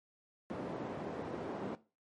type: band-pass noise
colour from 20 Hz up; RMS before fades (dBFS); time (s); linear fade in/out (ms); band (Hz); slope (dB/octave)
white; -41; 0.5-1.75; 0; 160 to 520; 12
effects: noise-tail reverb RT60 0.3 s tail -17 dB re dry + MP3 48 kbps